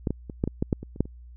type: clicks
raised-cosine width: 3 ms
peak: -12 / -14 / -22 / -10 / -14 / -11 / -9 / -23 / -28 / -8 / -28 dBFS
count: 11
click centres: 0.072 / 0.106 / 0.298 / 0.439 / 0.476 / 0.625 / 0.728 / 0.83 / 0.961 / 1.006 / 1.055 s
effects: added 60 Hz sine -43 dBFS peak until 1.36 s